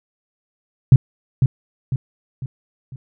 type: tone with echo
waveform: sine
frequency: 130.3 Hz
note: C3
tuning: 7 cents flat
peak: -3 dBFS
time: 0.92-0.96 s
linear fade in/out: 2 ms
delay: 500 ms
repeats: 4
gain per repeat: -7 dB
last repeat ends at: 2.96 s
effects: none